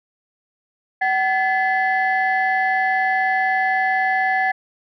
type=tone cluster; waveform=sine; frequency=758 / 1722 / 2017 Hz; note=F#5 / A6 / B6; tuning=+42 / -38 / +36 cents; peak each=-18 / -20 / -24 dBFS; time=1.01-4.52 s; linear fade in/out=10 ms; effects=tanh soft clip ceiling -9 dBFS